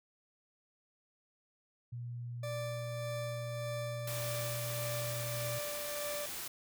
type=tone with pitch glide; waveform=sine; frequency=120.1 to 121.08 Hz; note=B2 to B2; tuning=-48 to -34 cents; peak=-39 dBFS; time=1.92-5.59 s; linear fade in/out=10 ms; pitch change=+14 cents; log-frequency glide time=3.71-4.38 s
type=tone with tremolo; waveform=40% pulse; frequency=587.3 Hz; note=D5; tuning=in tune; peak=-37 dBFS; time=2.43-6.26 s; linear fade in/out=5 ms; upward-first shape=sine; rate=1.7 Hz; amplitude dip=35%
type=noise; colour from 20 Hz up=white; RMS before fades=-42 dBFS; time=4.07-6.48 s; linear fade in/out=5 ms
effects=none